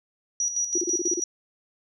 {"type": "tone with tremolo", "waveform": "sine", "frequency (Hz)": 5810, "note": "F#8", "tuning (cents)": -32, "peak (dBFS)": -22, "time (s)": [0.4, 1.24], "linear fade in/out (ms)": 2, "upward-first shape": "square", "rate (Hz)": 6.1, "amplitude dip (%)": 60}
{"type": "tone bursts", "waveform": "sine", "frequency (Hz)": 349.2, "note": "F4", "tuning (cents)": 0, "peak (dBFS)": -24, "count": 8, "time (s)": [0.75, 1.2], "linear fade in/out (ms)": 5, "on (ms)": 30, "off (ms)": 30}
{"effects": []}